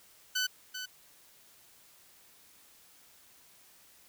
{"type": "tone with echo", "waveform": "15% pulse", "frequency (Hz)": 1504, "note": "F#6", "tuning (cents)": 28, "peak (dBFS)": -22, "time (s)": [0.35, 0.47], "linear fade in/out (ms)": 10, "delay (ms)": 390, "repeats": 1, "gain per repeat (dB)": -9, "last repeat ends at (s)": 0.86, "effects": ["white hiss -60 dBFS RMS until 4.08 s"]}